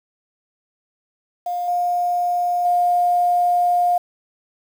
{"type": "tone with level steps", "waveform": "sine", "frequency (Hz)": 708, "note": "F5", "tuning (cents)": 23, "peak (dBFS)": [-21, -17, -14], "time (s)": [1.46, 3.98], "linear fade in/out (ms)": 5, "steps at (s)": [1.68, 2.65], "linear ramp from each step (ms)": 2, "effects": ["7-bit"]}